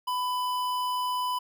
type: tone with notch filter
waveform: square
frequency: 998 Hz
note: B5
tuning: 18 cents sharp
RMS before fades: -29 dBFS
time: 0.07-1.39 s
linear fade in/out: 10 ms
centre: 7700 Hz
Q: 1.2
effects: none